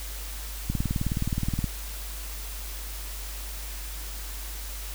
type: click train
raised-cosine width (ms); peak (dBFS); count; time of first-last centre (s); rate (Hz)
5; -14; 19; 0.7-1.642; 19.1
effects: added 50 Hz sine -35 dBFS peak until 4.94 s + white hiss -40 dBFS RMS until 4.94 s